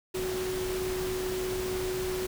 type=tone in noise; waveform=sine; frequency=370.6 Hz; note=F#4; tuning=3 cents sharp; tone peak=-30 dBFS; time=0.14-2.27 s; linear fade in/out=10 ms; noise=pink; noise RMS=-37 dBFS; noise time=0.14-2.27 s; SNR=+4 dB; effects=none